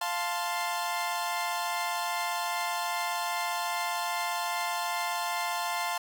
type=chord; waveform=sawtooth; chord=F major; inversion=none; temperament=equal; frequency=698.5 / 880 / 1046.5 Hz; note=F5 / A5 / C6; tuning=0 / 0 / 0 cents; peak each=-30 dBFS; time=0.01-5.98 s; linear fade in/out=5 ms; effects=none